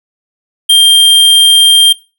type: tone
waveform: square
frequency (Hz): 3188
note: G7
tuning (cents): +28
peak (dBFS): -3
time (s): 0.69-1.93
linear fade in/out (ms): 10
effects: noise-tail reverb RT60 0.3 s tail -19 dB re dry